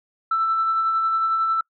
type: tone with tremolo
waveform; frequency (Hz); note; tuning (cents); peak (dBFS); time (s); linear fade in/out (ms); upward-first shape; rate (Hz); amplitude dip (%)
sine; 1327; E6; +11; -16; 0.31-1.61; 5; sine; 11; 30
effects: noise-tail reverb RT60 0.1 s tail -25 dB re dry + tanh soft clip ceiling -13 dBFS